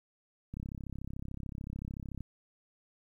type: click train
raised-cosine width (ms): 5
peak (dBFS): -28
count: 57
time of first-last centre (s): 0.54-2.207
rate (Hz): 33.6
effects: 11-bit